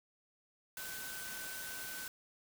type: tone in noise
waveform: sine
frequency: 1519 Hz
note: F#6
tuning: 45 cents sharp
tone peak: -47 dBFS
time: 0.77-2.08 s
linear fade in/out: 2 ms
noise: white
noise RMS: -45 dBFS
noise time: 0.77-2.08 s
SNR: -5 dB
effects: none